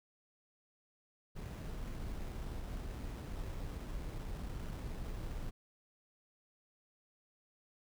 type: noise with sample-and-hold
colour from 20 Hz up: brown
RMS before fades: -42 dBFS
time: 1.35-5.51 s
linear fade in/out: 20 ms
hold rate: 4410 Hz
effects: none